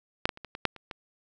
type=clicks; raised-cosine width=0.3 ms; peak=-7 / -14 / -29 / -24 / -22 / -6 / -29 / -21 dBFS; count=8; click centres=0.255 / 0.292 / 0.374 / 0.447 / 0.551 / 0.653 / 0.763 / 0.912 s; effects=none